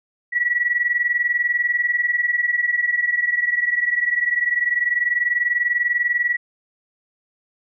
sine tone pair together, 1930 / 1950.2 Hz, B6 / B6, -40 / -22 cents, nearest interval unison, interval 18 cents, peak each -19 / -22 dBFS, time 0.32-6.37 s, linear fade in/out 20 ms, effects none

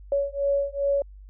sine beating tone pair, 560 / 562.5 Hz, C#5 / C#5, +18 / +25 cents, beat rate 2.5 Hz, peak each -25 dBFS, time 0.12-1.02 s, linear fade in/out 2 ms, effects added 49 Hz sine -42 dBFS peak until 1.29 s

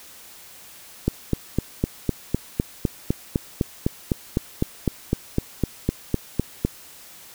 click train, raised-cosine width 3 ms, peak -6 dBFS, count 23, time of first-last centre 1.08-6.65 s, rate 3.95 Hz, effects white hiss -45 dBFS RMS until 7.34 s

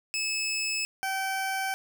20% pulse tone pair in turn, 2600 / 770.5 Hz, E7 / G5, -24 / -30 cents, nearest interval octave + major sixth, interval 2106 cents, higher first, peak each -23 dBFS, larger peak neither, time 0.14-0.85 / 1.03-1.74 s, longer neither, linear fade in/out 0 ms, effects none

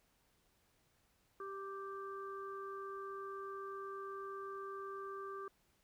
harmonic tone, 392 Hz, G4, in tune, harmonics 1 / 3 / 4, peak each -46 / -46 / -56 dBFS, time 1.4-5.48 s, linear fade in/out 2 ms, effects pink hiss -75 dBFS RMS until 5.83 s

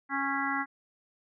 harmonic tone with a mistuned harmonic, 275.3 Hz, C#4, 12 cents flat, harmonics 1 / 3 / 4 / 5 / 6 / 7, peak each -35 / -35 / -35 / -35 / -35 / -35 dBFS, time 0.09-0.66 s, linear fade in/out 50 ms, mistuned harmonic 7, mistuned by +38 cents, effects none

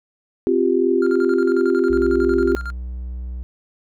sine chord, C suspended fourth, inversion none, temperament equal, 261.6 / 349.2 / 392 Hz, C4 / F4 / G4, 0 / 0 / 0 cents, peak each -21 / -18 / -18 dBFS, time 0.47-2.55 s, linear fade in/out 0 ms
triangle tone with tremolo, 1396.9 Hz, F6, in tune, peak -25 dBFS, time 1.02-2.71 s, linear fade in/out 2 ms, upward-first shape square, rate 11 Hz, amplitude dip 80%
triangle tone, 61.74 Hz, B1, in tune, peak -24 dBFS, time 1.9-3.43 s, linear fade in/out 0 ms
effects none

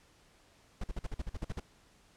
brown noise bursts, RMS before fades -35 dBFS, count 11, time 0.81-1.599 s, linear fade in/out 5 ms, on 29 ms, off 47 ms, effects pink hiss -64 dBFS RMS until 2.16 s + low-pass 9000 Hz 12 dB/octave

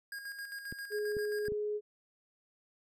square tone with tremolo, 1628 Hz, G#6, 35 cents flat, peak -40 dBFS, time 0.12-1.48 s, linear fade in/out 2 ms, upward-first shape square, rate 7.5 Hz, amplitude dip 50%
clicks, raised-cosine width 3 ms, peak -30 dBFS, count 4, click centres 0.725 / 1.168 / 1.484 / 1.521 s
sine tone, 419.5 Hz, G#4, 17 cents sharp, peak -32 dBFS, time 0.9-1.81 s, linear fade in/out 50 ms
effects none

